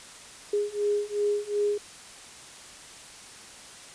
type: beating tone pair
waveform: sine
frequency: 411 / 413.7 Hz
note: G#4 / G#4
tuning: -18 / -7 cents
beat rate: 2.7 Hz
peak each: -28 / -27 dBFS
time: 0.53-1.78 s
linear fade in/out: 5 ms
effects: white hiss -46 dBFS RMS until 3.94 s + resampled to 22050 Hz